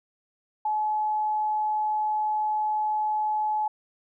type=tone; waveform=sine; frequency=854 Hz; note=G#5; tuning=48 cents sharp; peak=-23 dBFS; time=0.65-3.68 s; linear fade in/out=5 ms; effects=none